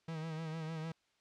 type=tone with vibrato; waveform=45% pulse; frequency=160.1 Hz; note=D#3; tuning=50 cents sharp; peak=-39 dBFS; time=0.08-0.92 s; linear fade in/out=5 ms; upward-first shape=sine; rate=6.6 Hz; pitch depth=50 cents each way; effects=white hiss -75 dBFS RMS until 1.2 s + low-pass 5000 Hz 12 dB/octave